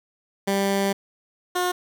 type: tone pair in turn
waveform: 15% pulse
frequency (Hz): 197.2 / 359.8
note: G3 / F#4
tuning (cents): +11 / -48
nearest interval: minor seventh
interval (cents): 1041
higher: second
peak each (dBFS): -14 / -15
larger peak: first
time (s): 0.47-0.93 / 1.55-1.72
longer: first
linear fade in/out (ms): 10
effects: none